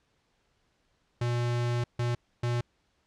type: tone bursts at uneven times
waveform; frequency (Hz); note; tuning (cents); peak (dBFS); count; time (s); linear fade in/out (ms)
square; 120.2; B2; -46; -27; 3; 1.21-1.84 / 1.99-2.15 / 2.43-2.61; 5
effects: pink hiss -72 dBFS RMS until 3.06 s + low-pass 6000 Hz 12 dB/octave